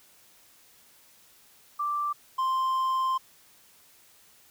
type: tone pair in turn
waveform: sine / triangle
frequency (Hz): 1174.7 / 1046.5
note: D6 / C6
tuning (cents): 0 / 0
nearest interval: major second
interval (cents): 200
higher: first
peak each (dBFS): -26 / -22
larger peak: second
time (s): 1.79-2.13 / 2.38-3.18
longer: second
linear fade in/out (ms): 10
effects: white hiss -58 dBFS RMS until 4.5 s